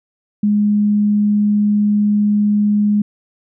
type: tone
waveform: sine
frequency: 207.7 Hz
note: G#3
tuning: in tune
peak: -11 dBFS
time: 0.43-3.02 s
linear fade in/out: 5 ms
effects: none